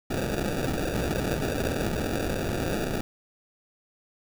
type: noise with sample-and-hold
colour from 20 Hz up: white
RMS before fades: -28 dBFS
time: 0.1-3.01 s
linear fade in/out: 2 ms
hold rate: 1050 Hz
effects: none